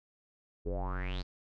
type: tone with low-pass filter sweep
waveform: square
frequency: 45.86 Hz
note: F#1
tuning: 15 cents flat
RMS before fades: -35 dBFS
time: 0.65-1.23 s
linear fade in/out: 20 ms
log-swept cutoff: 380 to 4700 Hz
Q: 7.8
effects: none